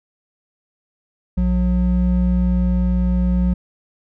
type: tone pair together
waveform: triangle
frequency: 60.1 / 180.93 Hz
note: B1 / F#3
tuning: -46 / -38 cents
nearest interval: octave + perfect fifth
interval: 1908 cents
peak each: -15 dBFS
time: 1.37-3.54 s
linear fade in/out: 10 ms
effects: none